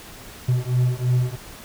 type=beating tone pair; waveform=triangle; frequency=123.5 / 126.5 Hz; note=B2 / B2; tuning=0 / +42 cents; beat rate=3 Hz; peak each=-19 dBFS; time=0.48-1.36 s; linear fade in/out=10 ms; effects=pink hiss -41 dBFS RMS until 1.64 s